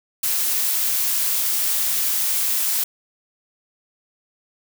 blue noise, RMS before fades -21 dBFS, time 0.23-2.84 s, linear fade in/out 5 ms, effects none

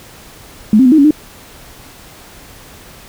sine tone with pitch steps, 213.6 / 263 / 249.7 / 313.8 / 280.4 / 304 Hz, G#3 / C4 / B3 / D#4 / C#4 / D#4, +49 / +9 / +19 / +15 / +20 / -40 cents, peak -4 dBFS, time 0.73-1.108 s, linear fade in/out 2 ms, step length 63 ms, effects pink hiss -38 dBFS RMS until 3.08 s

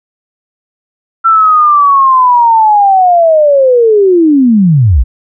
sine linear sweep, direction down, 1350 to 49 Hz, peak -3 dBFS, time 1.24-5.04 s, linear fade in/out 20 ms, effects none

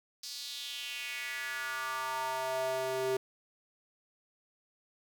square tone with high-pass filter sweep, 130.81 Hz, C3, in tune, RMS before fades -36 dBFS, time 0.23-3.17 s, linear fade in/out 5 ms, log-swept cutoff 4900 to 410 Hz, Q 3.5, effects none

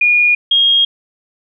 sine tone pair in turn, 2438 / 3254 Hz, D#7 / G#7, -36 / -36 cents, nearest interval perfect fourth, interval 500 cents, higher second, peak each -8 dBFS, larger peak neither, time 0.01-0.35 / 0.51-0.85 s, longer neither, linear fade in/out 5 ms, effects none

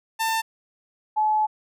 sawtooth / sine tone pair in turn, 895 / 857.9 Hz, A5 / A5, +29 / -44 cents, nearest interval minor second, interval 73 cents, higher first, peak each -18 / -18 dBFS, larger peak neither, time 0.19-0.42 / 1.16-1.47 s, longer second, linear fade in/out 20 ms, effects none

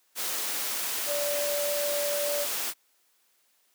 sine tone in noise, 581 Hz, D5, 19 cents flat, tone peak -28 dBFS, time 1.06-2.47 s, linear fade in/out 50 ms, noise white, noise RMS -31 dBFS, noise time 0.15-2.74 s, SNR 0 dB, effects white hiss -68 dBFS RMS until 3.74 s + high-pass 300 Hz 12 dB/octave

